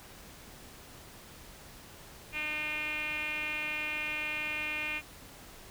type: tone with low-pass filter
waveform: 5% pulse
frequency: 303.7 Hz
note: D#4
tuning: 42 cents flat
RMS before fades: -35 dBFS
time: 2.32-5.02 s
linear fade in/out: 50 ms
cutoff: 2500 Hz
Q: 8.8
effects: pink hiss -51 dBFS RMS until 5.7 s